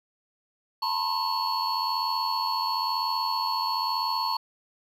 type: tone cluster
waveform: triangle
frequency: 892 / 973 / 1068 / 4397 Hz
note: A5 / B5 / C6 / C#8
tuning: +23 / -26 / +35 / -15 cents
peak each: -29 dBFS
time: 0.82-4.37 s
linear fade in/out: 5 ms
effects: none